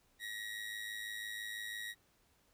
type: tone with amplitude modulation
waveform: 30% pulse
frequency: 1900 Hz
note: A#6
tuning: 33 cents sharp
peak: -36 dBFS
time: 0.19-1.95 s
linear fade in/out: 50 ms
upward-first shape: sine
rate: 106 Hz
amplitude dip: 55%
effects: pink hiss -72 dBFS RMS until 2.53 s